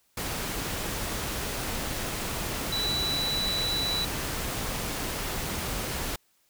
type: tone in noise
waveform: sine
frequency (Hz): 3951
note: B7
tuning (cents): 0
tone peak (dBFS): -27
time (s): 2.72-4.05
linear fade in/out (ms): 5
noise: pink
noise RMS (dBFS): -32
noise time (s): 0.17-6.16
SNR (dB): +2
effects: white hiss -68 dBFS RMS until 6.49 s